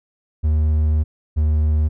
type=tone pair in turn; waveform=triangle; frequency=76.9 / 76.57 Hz; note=D#2 / D#2; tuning=-20 / -27 cents; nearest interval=unison; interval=7 cents; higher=first; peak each=-12 dBFS; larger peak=neither; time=0.43-1.04 / 1.36-1.89 s; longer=first; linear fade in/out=20 ms; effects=none